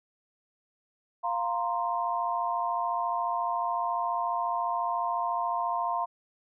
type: chord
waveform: sine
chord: F suspended fourth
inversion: none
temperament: equal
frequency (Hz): 698.5 / 932.3 / 1046.5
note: F5 / Bb5 / C6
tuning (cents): 0 / 0 / 0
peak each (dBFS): -31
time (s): 1.23-6.06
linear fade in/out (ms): 20
effects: none

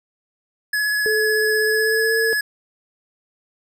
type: tone with vibrato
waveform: square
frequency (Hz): 1694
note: G#6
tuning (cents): +34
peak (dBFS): -19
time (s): 0.73-2.41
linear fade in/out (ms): 5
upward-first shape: triangle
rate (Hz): 16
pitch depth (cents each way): 18
type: tone with pitch glide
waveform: sine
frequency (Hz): 432.9 to 450.2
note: A4 to A4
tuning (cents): -28 to +40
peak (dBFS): -19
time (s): 1.06-2.33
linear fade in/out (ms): 0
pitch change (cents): +68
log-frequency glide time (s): 1.64-2.14
effects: none

